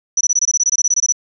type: tone bursts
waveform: sine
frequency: 5920 Hz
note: F#8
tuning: in tune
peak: -11 dBFS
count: 16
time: 0.17-1.124 s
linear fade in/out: 5 ms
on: 39 ms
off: 22 ms
effects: none